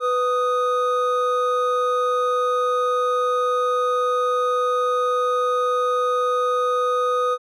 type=tone pair together; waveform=triangle; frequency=497.3 / 1244.5 Hz; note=B4 / D#6; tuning=+12 / 0 cents; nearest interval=octave + major third; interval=1588 cents; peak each=-19 dBFS; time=0-7.38 s; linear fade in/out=50 ms; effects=none